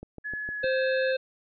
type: click train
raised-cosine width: 2 ms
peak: -27 dBFS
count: 5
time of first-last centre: 0.03-0.643 s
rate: 6.53 Hz
type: tone with pitch glide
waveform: sine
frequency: 1700 to 1678.5 Hz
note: G#6 to G#6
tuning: +40 to +18 cents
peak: -31 dBFS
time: 0.24-1.13 s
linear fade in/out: 20 ms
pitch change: -22 cents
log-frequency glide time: 0.43-0.78 s
type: harmonic tone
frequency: 523.3 Hz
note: C5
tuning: in tune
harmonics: 1 / 3 / 5 / 7 / 8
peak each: -24 / -34 / -38 / -41 / -42 dBFS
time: 0.63-1.17 s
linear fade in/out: 10 ms
effects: none